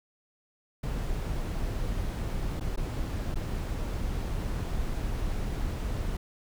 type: noise with dropouts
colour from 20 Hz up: brown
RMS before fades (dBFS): -31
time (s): 0.83-6.17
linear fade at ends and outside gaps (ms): 5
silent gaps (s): 2.598-2.608 / 2.761-2.774 / 3.345-3.356
effects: none